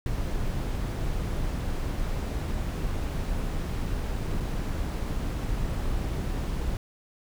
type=noise with dropouts; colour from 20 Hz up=brown; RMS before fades=-29 dBFS; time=0.06-6.77 s; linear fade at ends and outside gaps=1 ms; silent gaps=4.402-4.405 s; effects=none